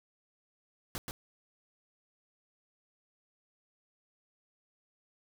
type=noise with echo; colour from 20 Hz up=pink; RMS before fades=-38 dBFS; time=0.95-0.98 s; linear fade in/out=0 ms; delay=130 ms; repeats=1; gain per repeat=-2 dB; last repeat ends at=1.11 s; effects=none